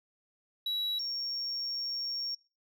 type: tone pair in turn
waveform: sine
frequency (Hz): 3900 / 5527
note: B7 / F8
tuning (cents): -23 / -19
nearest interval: tritone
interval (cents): 604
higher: second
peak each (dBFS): -27 / -31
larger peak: first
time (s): 0.66-0.99 / 0.99-2.35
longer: second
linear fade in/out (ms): 5
effects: noise-tail reverb RT60 0.3 s tail -22 dB re dry + tanh soft clip ceiling -29 dBFS